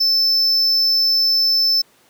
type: tone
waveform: triangle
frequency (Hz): 5280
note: E8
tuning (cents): +2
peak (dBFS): -12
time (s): 0-1.82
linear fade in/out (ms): 10
effects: pink hiss -54 dBFS RMS until 2.09 s + high-pass 200 Hz 12 dB/octave